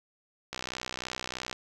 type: click train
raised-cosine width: 0.2 ms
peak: -17 dBFS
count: 64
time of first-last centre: 0.53-1.528 s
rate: 63.1 Hz
effects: 9-bit